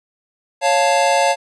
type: chord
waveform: square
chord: Db augmented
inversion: none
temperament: equal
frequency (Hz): 554.4 / 698.5 / 880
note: Db5 / F5 / A5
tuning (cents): 0 / 0 / 0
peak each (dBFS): -18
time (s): 0.61-1.36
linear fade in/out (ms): 50
effects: resampled to 22050 Hz